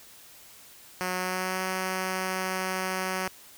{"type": "tone with pitch glide", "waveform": "5% pulse", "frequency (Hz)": [183, 186.95], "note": ["F#3", "F#3"], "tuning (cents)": [-19, 18], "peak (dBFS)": -17, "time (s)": [1.01, 3.28], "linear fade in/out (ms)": 0, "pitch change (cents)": 37, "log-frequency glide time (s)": [1.13, 1.62], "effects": ["white hiss -51 dBFS RMS until 3.57 s"]}